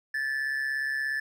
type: tone with amplitude modulation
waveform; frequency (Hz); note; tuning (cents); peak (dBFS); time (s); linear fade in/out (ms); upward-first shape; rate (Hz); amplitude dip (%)
triangle; 1745; A6; -15; -23; 0.14-1.2; 5; sine; 137; 55
effects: none